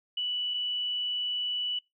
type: tone pair in turn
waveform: sine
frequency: 2960 / 2960 Hz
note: F#7 / F#7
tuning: 0 / 0 cents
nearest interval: unison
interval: 0 cents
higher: neither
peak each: -28 dBFS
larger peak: neither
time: 0.17-0.54 / 0.54-1.79 s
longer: second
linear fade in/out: 5 ms
effects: noise-tail reverb RT60 0.2 s tail -24 dB re dry